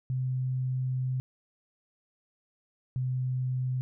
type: tone pair in turn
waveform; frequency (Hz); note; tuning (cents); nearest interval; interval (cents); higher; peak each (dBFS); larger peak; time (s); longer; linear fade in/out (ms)
sine; 128.8 / 127.98; C3 / C3; -27 / -38; unison; 11; first; -27; neither; 0.1-1.2 / 2.96-3.81; first; 0
effects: none